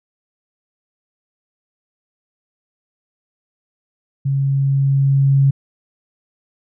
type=tone with level ramp; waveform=sine; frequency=137.4 Hz; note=C#3; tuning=15 cents flat; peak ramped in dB=-15 to -9 dBFS; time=4.25-5.51 s; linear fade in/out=10 ms; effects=none